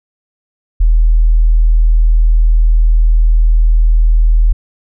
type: tone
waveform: sine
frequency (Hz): 40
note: D#1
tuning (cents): +49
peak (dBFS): -5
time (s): 0.8-4.53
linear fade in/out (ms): 10
effects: none